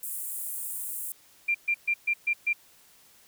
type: high-pass noise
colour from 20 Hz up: pink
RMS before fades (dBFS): -35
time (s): 0.03-1.12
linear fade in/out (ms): 0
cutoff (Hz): 8300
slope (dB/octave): 48
type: tone bursts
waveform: sine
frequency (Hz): 2379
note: D7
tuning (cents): +22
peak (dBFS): -22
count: 6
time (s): 1.48-2.532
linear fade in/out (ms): 10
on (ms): 67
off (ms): 130
effects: white hiss -58 dBFS RMS until 3.27 s